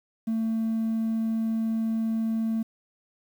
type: tone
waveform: triangle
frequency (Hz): 223.8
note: A3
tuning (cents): +30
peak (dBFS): -21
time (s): 0.27-2.63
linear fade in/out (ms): 10
effects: tanh soft clip ceiling -19 dBFS + 9-bit